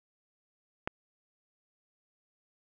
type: click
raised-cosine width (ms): 0.5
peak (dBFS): -16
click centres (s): 0.875
effects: none